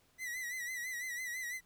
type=tone with vibrato; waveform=45% pulse; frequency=1975.5 Hz; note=B6; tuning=in tune; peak=-38 dBFS; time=0.18-1.61 s; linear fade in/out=50 ms; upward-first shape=sine; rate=6 Hz; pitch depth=72 cents each way; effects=pink hiss -70 dBFS RMS until 1.65 s